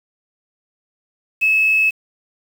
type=tone with quantisation; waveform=sine; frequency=2592 Hz; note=E7; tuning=30 cents flat; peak=-12 dBFS; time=1.41-1.91 s; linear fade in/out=20 ms; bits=6; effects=none